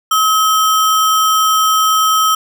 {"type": "tone with sample-and-hold", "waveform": "sine", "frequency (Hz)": 1281, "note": "E6", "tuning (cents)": -50, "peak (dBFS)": -9, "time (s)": [0.11, 2.35], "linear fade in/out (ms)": 5, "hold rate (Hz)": 4410, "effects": []}